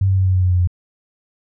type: tone with pitch steps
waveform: sine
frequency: 96.7 / 95.53 / 94.38 / 93.24 / 92.12 / 91.01 / 89.91 / 88.83 Hz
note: G2 / G2 / F#2 / F#2 / F#2 / F#2 / F#2 / F2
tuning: -23 / -44 / +35 / +14 / -7 / -28 / -49 / +30 cents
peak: -12 dBFS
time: 0.01-0.674 s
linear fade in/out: 5 ms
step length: 83 ms
effects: none